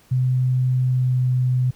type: tone with pitch glide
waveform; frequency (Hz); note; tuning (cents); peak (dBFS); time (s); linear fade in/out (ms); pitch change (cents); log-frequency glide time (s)
sine; 127.7 to 126.74; C3 to B2; -42 to +45; -16; 0.11-1.71; 10; -13; 0.85-1.22
effects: pink hiss -54 dBFS RMS until 1.75 s